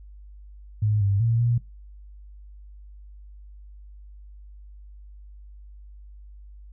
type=tone with pitch steps; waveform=sine; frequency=105.8 / 99.4 / 115.1 / 118.9 Hz; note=G#2 / G2 / A#2 / A#2; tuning=+33 / +25 / -22 / +35 cents; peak=-19 dBFS; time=0.82-1.58 s; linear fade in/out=5 ms; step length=190 ms; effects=noise-tail reverb RT60 0.2 s tail -18 dB re dry + added 50 Hz sine -42 dBFS peak until 6.72 s